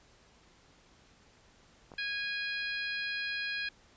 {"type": "clicks", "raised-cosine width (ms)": 1, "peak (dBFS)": -35, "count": 2, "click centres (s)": [1.918, 1.938]}
{"type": "harmonic tone", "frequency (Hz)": 824, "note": "G#5", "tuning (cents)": -14, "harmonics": [2, 3, 4, 5, 6], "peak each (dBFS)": [-36, -38, -43, -42, -47], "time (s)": [1.98, 3.69], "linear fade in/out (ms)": 5}
{"effects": ["pink hiss -62 dBFS RMS until 3.96 s", "resampled to 16000 Hz"]}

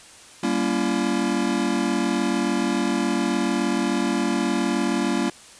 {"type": "chord", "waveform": "square", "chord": "G diminished seventh", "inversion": "none", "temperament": "just", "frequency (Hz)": [196, 235.2, 282.2, 338.7], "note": ["G3", "Bb3", "Db4", "Fb4"], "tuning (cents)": [0, 16, 31, 47], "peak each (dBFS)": [-28, -26, -27, -27], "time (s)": [0.43, 5.3], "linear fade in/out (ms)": 5, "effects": ["white hiss -46 dBFS RMS until 5.59 s", "resampled to 22050 Hz"]}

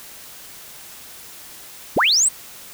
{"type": "linear sweep", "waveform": "sine", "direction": "up", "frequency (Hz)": [33.96, 8570], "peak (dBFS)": -13, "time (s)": [1.96, 2.29], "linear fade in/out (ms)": 10, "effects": ["white hiss -40 dBFS RMS until 2.73 s"]}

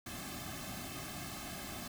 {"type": "noise with comb filter", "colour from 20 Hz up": "pink", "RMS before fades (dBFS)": -44, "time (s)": [0.06, 1.88], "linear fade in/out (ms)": 5, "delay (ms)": 2.1, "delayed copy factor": -1, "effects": []}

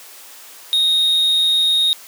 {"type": "tone with amplitude modulation", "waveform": "triangle", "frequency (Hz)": 3729, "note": "A#7", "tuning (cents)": 0, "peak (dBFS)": -10, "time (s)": [0.73, 1.93], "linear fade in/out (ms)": 0, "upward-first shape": "sine", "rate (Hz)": 167, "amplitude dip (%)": 30, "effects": ["white hiss -40 dBFS RMS until 2.07 s", "high-pass 400 Hz 12 dB/octave"]}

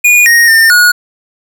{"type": "tone with pitch steps", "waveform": "square", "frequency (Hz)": [2444, 1866, 1807, 1451], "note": ["D#7", "A#6", "A6", "F#6"], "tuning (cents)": [-32, 1, 46, -34], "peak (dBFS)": -4, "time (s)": [0.04, 0.92], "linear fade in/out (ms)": 10, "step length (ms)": 220, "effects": []}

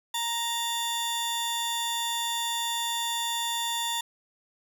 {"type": "tone pair together", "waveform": "sawtooth", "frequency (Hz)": [932.3, 3520], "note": ["A#5", "A7"], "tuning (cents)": [0, 0], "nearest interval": "octave + major seventh", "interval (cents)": 2300, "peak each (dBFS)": -27, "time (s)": [0.14, 4.01], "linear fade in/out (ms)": 5, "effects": []}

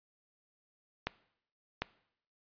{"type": "clicks", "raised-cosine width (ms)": 0.3, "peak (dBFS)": -16, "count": 2, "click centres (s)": [1.07, 1.82], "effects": ["noise-tail reverb RT60 0.7 s tail -20 dB re dry", "resampled to 11025 Hz"]}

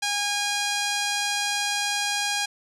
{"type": "tone with low-pass filter", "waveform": "5% pulse", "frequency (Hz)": 817, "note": "G#5", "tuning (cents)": -29, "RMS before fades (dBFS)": -26, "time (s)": [0.02, 2.46], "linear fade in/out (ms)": 10, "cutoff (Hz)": 8300, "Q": 0.53, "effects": []}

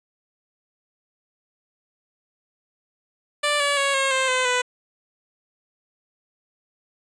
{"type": "tone with pitch steps", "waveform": "10% pulse", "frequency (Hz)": [587.3, 571.2, 555.6, 540.4, 525.6, 511.3, 497.3], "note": ["D5", "D5", "C#5", "C#5", "C5", "C5", "B4"], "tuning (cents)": [0, -48, 4, -44, 8, -40, 12], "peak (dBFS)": -11, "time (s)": [3.43, 4.62], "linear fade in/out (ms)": 10, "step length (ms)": 170, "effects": ["resampled to 22050 Hz"]}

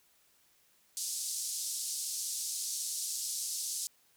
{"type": "band-pass noise", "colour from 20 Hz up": "white", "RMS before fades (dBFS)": -37, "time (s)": [0.97, 3.87], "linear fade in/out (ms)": 0, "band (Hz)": [4700, 10000], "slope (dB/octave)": 24, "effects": ["white hiss -68 dBFS RMS until 4.16 s"]}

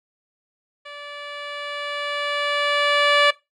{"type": "tone with level ramp", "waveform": "10% pulse", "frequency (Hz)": 580, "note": "D5", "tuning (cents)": -22, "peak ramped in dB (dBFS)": [-27, -4], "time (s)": [0.85, 3.31], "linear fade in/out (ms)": 10, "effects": ["noise-tail reverb RT60 0.2 s tail -19 dB re dry", "low-pass 4000 Hz 12 dB/octave"]}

